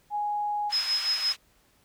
sine tone, 830.6 Hz, G#5, in tune, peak -26 dBFS, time 0.1-0.73 s, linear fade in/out 50 ms
white band-pass noise, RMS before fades -37 dBFS, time 0.69-1.37 s, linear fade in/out 50 ms, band 1200 to 3900 Hz, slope 12 dB/octave
sine tone with tremolo, 5120 Hz, D#8, 49 cents sharp, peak -22 dBFS, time 0.72-1.33 s, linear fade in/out 10 ms, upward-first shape sine, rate 5.8 Hz, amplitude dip 65%
effects pink hiss -64 dBFS RMS until 1.84 s

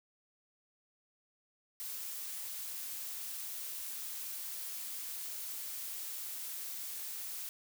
blue noise, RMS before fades -42 dBFS, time 1.8-7.49 s, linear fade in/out 0 ms, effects none

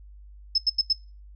sine tone bursts, 5210 Hz, E8, 21 cents flat, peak -18 dBFS, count 4, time 0.55-0.929 s, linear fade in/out 5 ms, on 31 ms, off 85 ms, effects noise-tail reverb RT60 0.3 s tail -19 dB re dry + added 50 Hz sine -44 dBFS peak until 1.35 s

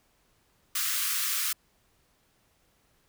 white high-pass noise, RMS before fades -29 dBFS, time 0.75-1.53 s, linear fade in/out 5 ms, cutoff 1100 Hz, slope 96 dB/octave, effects pink hiss -68 dBFS RMS until 3.08 s

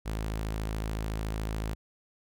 sawtooth tone, 53.8 Hz, A1, 38 cents flat, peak -27 dBFS, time 0.05-1.75 s, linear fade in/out 20 ms, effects none

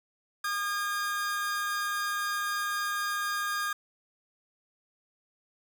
45% pulse tone pair together, 1218 / 1622.7 Hz, D#6 / G#6, -37 / -41 cents, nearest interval perfect fourth, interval 496 cents, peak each -32 / -32 dBFS, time 0.44-3.73 s, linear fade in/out 5 ms, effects none

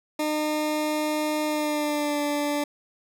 20% pulse tone with pitch glide, 304.4 to 292 Hz, D#4 to D4, -38 to -10 cents, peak -19 dBFS, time 0.19-2.64 s, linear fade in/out 5 ms, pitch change -72 cents, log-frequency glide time 1.45-2.21 s, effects none

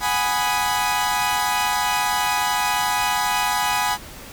sawtooth chord, G# minor seventh, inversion third, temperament equal, 740 / 830.6 / 987.8 / 1244.5 Hz, F#5 / G#5 / B5 / D#6, 0 / 0 / 0 / 0 cents, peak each -24 / -19 / -20 / -24 dBFS, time 0-3.98 s, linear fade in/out 50 ms, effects pink hiss -39 dBFS RMS until 4.32 s

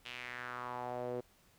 sawtooth tone with band-pass filter sweep, 123.47 Hz, B2, in tune, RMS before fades -42 dBFS, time 0.05-1.21 s, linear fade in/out 10 ms, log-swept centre 3000 to 440 Hz, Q 3.1, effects pink hiss -67 dBFS RMS until 1.58 s

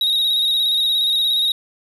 triangle tone with vibrato, 3783 Hz, A#7, 25 cents sharp, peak -14 dBFS, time 0.01-1.52 s, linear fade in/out 2 ms, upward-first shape square, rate 17 Hz, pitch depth 33 cents each way, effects none

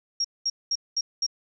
sine tone bursts, 5588 Hz, F8, in tune, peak -22 dBFS, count 5, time 0.2-1.265 s, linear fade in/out 5 ms, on 45 ms, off 210 ms, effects none

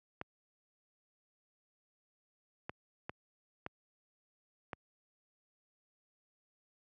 clicks, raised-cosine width 0.5 ms, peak -24 dBFS, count 5, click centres 0.214 / 2.695 / 3.095 / 3.664 / 4.732 s, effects high-pass 80 Hz 12 dB/octave

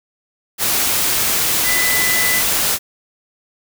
sine tone in noise, 2000 Hz, B6, 21 cents sharp, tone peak -18 dBFS, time 1.63-2.43 s, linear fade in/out 50 ms, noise white, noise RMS -17 dBFS, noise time 0.58-2.79 s, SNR -4 dB, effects none

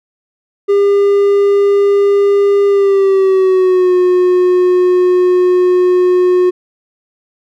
triangle tone with pitch glide, 402 to 362.3 Hz, G4 to F#4, +44 to -36 cents, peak -5 dBFS, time 0.68-6.51 s, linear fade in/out 20 ms, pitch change -180 cents, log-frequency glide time 2.67-3.94 s, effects none

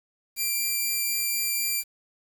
5% pulse tone, 2363 Hz, D7, 10 cents sharp, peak -15 dBFS, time 0.36-1.84 s, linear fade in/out 50 ms, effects 8-bit

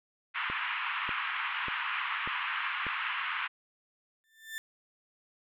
pink band-pass noise, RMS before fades -34 dBFS, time 0.34-3.48 s, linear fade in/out 20 ms, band 1000 to 3000 Hz, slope 48 dB/octave
click train, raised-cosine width 2 ms, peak -28 dBFS, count 5, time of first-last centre 0.5-2.867 s, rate 1.69 Hz
35% pulse tone with exponential growth, 1778 Hz, A6, 18 cents sharp, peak -32 dBFS, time 4.24-4.58 s, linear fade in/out 0 ms, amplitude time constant 73 ms
effects none

